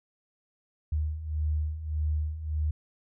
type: beating tone pair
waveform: sine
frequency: 75.4 / 77.1 Hz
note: D2 / D#2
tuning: +46 / -15 cents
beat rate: 1.7 Hz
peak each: -33 / -28 dBFS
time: 0.92-2.71 s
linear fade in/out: 5 ms
effects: none